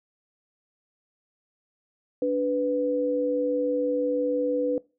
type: tone pair together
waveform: sine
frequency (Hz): 290.2 / 496.2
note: D4 / B4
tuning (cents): -21 / +8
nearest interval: major sixth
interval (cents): 929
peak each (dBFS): -27 / -23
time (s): 2.22-4.78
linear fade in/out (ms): 2
effects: noise-tail reverb RT60 0.3 s tail -22 dB re dry